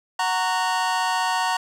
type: chord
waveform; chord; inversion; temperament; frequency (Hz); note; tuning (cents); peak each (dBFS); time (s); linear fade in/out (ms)
sawtooth; F# major; none; just; 740 / 925 / 1110; F#5 / A#5 / C#6; 0 / -14 / +2; -21 / -19 / -24; 0.19-1.57; 5
effects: low-pass 7000 Hz 12 dB/octave + 8-bit